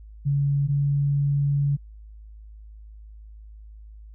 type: tone pair in turn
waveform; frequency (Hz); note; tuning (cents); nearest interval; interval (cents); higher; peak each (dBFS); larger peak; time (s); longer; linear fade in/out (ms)
sine; 141.3 / 141.98; C#3 / C#3; +34 / +42; unison; 8; second; -19; neither; 0.25-0.68 / 0.68-1.77; second; 20
effects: added 53 Hz sine -41 dBFS peak until 4.14 s